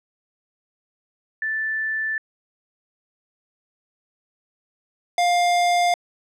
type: tone pair in turn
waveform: sine / square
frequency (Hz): 1760 / 703.7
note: A6 / F5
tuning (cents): 0 / +13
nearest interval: octave + major third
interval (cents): 1587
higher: first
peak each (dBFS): -22 / -17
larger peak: second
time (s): 1.42-2.18 / 5.18-5.94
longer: neither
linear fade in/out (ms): 2
effects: low-pass 8000 Hz 12 dB/octave